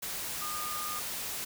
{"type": "tone in noise", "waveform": "sine", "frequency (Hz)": 1219, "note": "D#6", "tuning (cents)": -36, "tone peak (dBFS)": -37, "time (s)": [0.41, 1], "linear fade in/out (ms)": 10, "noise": "white", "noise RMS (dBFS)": -37, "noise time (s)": [0.02, 1.45], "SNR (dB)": -3, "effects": []}